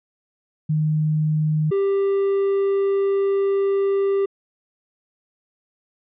sine / triangle tone pair in turn, 154.2 / 394.4 Hz, D#3 / G4, -15 / +11 cents, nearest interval octave + major third, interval 1626 cents, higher second, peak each -17 / -15 dBFS, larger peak second, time 0.69-1.71 / 1.71-4.26 s, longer second, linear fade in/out 10 ms, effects resampled to 8000 Hz

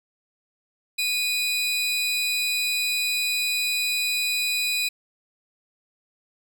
40% pulse tone pair together, 2472 / 3976 Hz, D#7 / B7, -12 / +11 cents, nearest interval minor sixth, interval 823 cents, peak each -24 / -25 dBFS, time 0.98-4.89 s, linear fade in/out 10 ms, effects none

